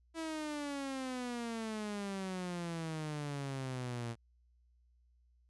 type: exponential sweep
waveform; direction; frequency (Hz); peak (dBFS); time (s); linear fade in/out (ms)
sawtooth; down; 329.6 to 115; -34; 0.14-4.16; 50
effects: added 60 Hz sine -66 dBFS peak until 5.49 s + resampled to 24000 Hz